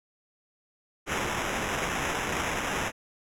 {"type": "noise with sample-and-hold", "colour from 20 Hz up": "white", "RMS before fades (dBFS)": -30, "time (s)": [1.06, 2.92], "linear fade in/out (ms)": 50, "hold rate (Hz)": 4410, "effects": ["low-pass 11000 Hz 12 dB/octave"]}